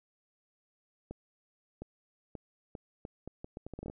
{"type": "accelerating click train", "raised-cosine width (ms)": 2, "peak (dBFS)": -28, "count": 15, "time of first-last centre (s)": [1.11, 3.899], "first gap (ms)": 710, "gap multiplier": 0.75, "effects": []}